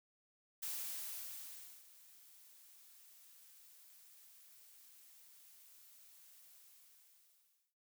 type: noise with ADSR envelope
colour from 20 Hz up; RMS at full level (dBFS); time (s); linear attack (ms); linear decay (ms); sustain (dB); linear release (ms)
blue; -42; 0.62-7.75; 13; 1200; -20; 1200
effects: none